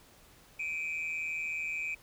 sine tone pair together, 2343 / 2502 Hz, D7 / D#7, -5 / +9 cents, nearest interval minor second, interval 114 cents, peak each -34 / -34 dBFS, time 0.59-1.95 s, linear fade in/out 10 ms, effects tanh soft clip ceiling -29 dBFS + pink hiss -59 dBFS RMS until 2.02 s

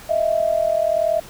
sine tone pair together, 629.2 / 670 Hz, D#5 / E5, +19 / +28 cents, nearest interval minor second, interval 109 cents, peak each -19 dBFS, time 0.09-1.2 s, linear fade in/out 10 ms, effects pink hiss -41 dBFS RMS until 1.29 s

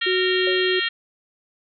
harmonic tone, 461.6 Hz, A#4, 17 cents flat, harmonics 3 / 4 / 5 / 6 / 7 / 8 / 9, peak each -32 / -25 / -33 / -29 / -25 / -36 / -32 dBFS, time 0.01-0.89 s, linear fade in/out 10 ms
sine tone, 370 Hz, F#4, in tune, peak -20 dBFS, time 0.06-0.8 s, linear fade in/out 10 ms
sine tone with exponential decay, 555 Hz, C#5, 2 cents sharp, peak -25 dBFS, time 0.47-0.74 s, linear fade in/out 2 ms, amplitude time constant 57 ms
effects none

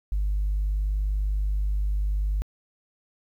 sine tone, 50.3 Hz, G1, 45 cents sharp, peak -21 dBFS, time 0.12-2.42 s, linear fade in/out 0 ms, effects tanh soft clip ceiling -19 dBFS + 10-bit

